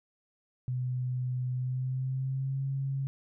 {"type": "tone with pitch glide", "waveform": "sine", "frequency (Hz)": [126.2, 136.04], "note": ["B2", "C#3"], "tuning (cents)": [38, -32], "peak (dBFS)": -29, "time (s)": [0.68, 3.07], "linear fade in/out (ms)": 0, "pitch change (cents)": 130, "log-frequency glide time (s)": [1.53, 2.65], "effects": []}